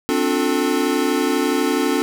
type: chord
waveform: square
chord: D minor seventh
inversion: third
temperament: equal with one note detuned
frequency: 261.6 / 293.7 / 358 / 440 Hz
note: C4 / D4 / F4 / A4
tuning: 0 / 0 / +43 / 0 cents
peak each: -23 / -22 / -24 / -24 dBFS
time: 0.09-2.02 s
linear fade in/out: 0 ms
effects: none